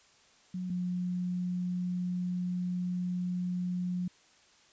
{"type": "tone pair in turn", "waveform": "sine", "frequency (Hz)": [182.3, 179.48], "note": ["F#3", "F3"], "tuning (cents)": [-25, 48], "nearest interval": "unison", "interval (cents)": 27, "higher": "first", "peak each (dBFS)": [-33, -30], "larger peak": "second", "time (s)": [[0.54, 0.7], [0.7, 4.08]], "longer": "second", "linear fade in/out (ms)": 5, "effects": ["white hiss -62 dBFS RMS until 4.72 s", "resampled to 16000 Hz"]}